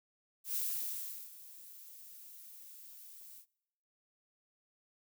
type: noise with ADSR envelope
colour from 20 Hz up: violet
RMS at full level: -35 dBFS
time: 0.44-3.46 s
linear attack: 110 ms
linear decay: 750 ms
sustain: -18 dB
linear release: 82 ms
effects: noise-tail reverb RT60 0.9 s tail -25 dB re dry